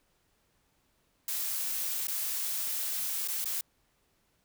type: noise with dropouts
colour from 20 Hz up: blue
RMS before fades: -33 dBFS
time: 1.28-3.61 s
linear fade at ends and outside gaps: 2 ms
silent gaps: 2.071-2.082 / 3.276-3.284 / 3.444-3.456 s
effects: pink hiss -72 dBFS RMS until 4.44 s